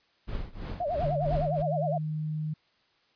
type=noise with tremolo; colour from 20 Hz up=brown; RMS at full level=-32 dBFS; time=0.27-1.63 s; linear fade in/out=20 ms; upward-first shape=triangle; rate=3 Hz; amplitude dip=95%
type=tone with vibrato; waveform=sine; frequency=640 Hz; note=D#5; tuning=49 cents sharp; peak=-27 dBFS; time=0.8-1.98 s; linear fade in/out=5 ms; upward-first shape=sine; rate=9.8 Hz; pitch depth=220 cents each way
type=tone with pitch glide; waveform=sine; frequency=146.83 to 154.22 Hz; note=D3 to D#3; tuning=0 to -15 cents; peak=-29 dBFS; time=1.03-2.54 s; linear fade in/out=10 ms; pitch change=+85 cents; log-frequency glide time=1.14-1.61 s
effects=white hiss -67 dBFS RMS until 3.15 s + resampled to 11025 Hz